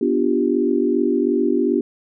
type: chord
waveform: sine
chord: G dominant seventh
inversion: first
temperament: equal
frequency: 246.9 / 293.7 / 349.2 / 392 Hz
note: B3 / D4 / F4 / G4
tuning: 0 / 0 / 0 / 0 cents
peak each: -21 dBFS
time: 0.01-1.81 s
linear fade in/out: 5 ms
effects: none